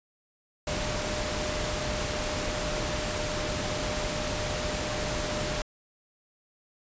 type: tone in noise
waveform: sine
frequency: 605 Hz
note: D#5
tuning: 49 cents flat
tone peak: -35 dBFS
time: 0.67-5.62 s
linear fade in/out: 2 ms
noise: pink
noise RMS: -31 dBFS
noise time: 0.67-5.62 s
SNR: -7 dB
effects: resampled to 16000 Hz